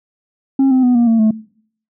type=tone with pitch steps; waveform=sine; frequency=270 / 258.6 / 247.6 / 237.1 / 227 / 217.4 Hz; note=C#4 / C4 / B3 / A#3 / A#3 / A3; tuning=-45 / -20 / +5 / +30 / -46 / -21 cents; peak=-6 dBFS; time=0.59-1.31 s; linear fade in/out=5 ms; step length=120 ms; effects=noise-tail reverb RT60 0.6 s tail -23 dB re dry + tanh soft clip ceiling -8 dBFS